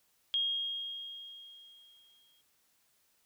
sine tone with exponential decay, 3254 Hz, G#7, 36 cents flat, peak -27 dBFS, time 0.34-2.41 s, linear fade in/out 0 ms, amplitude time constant 450 ms, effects white hiss -72 dBFS RMS until 3.25 s

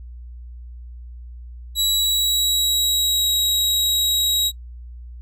sawtooth tone with pitch glide, 3900 to 3833 Hz, B7 to A#7, -23 to +47 cents, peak -14 dBFS, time 1.75-4.52 s, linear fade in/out 50 ms, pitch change -30 cents, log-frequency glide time 1.95-3.28 s, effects noise-tail reverb RT60 0.1 s tail -26 dB re dry + added 60 Hz sine -34 dBFS peak until 5.21 s

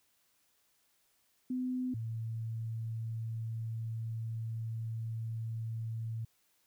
sine tone pair in turn, 253.7 / 113.01 Hz, B3 / A2, +47 / +47 cents, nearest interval octave + major second, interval 1400 cents, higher first, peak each -32 / -35 dBFS, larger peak first, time 1.5-1.94 / 1.94-6.25 s, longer second, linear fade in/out 5 ms, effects white hiss -73 dBFS RMS until 6.66 s

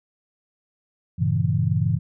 sine chord, G diminished seventh, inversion none, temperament equal, 98 / 116.54 / 138.59 / 164.81 Hz, G2 / Bb2 / Db3 / Fb3, 0 / 0 / 0 / 0 cents, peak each -24 dBFS, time 1.18-1.99 s, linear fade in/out 20 ms, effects none

